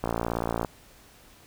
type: click train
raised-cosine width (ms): 1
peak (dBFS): -13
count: 36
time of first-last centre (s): 0.04-0.648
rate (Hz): 57.6
effects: pink hiss -54 dBFS RMS until 1.46 s